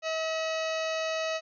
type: harmonic tone with a mistuned harmonic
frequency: 641 Hz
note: E5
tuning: 49 cents flat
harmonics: 1 / 2 / 3 / 4 / 5 / 6 / 7 / 8 / 9 / 10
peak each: -30 / -38 / -39 / -38 / -43 / -42 / -44 / -48 / -49 / -46 dBFS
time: 0.02-1.41 s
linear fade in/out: 50 ms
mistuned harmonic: 5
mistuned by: -130 cents
effects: none